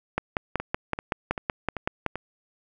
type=two click trains; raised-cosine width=0.5 ms; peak=-9 / -16 dBFS; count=11 / 5; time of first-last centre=0.18-2.063 / 0.6-2.156 s; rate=5.31 / 2.57 Hz; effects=none